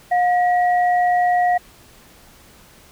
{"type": "tone pair together", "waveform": "sine", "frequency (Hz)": [716, 1913.2], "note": ["F5", "A#6"], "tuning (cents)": [43, 44], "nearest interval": "octave + perfect fourth", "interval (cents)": 1701, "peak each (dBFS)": [-14, -25], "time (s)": [0.11, 1.58], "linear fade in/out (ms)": 10, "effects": ["pink hiss -48 dBFS RMS until 2.91 s"]}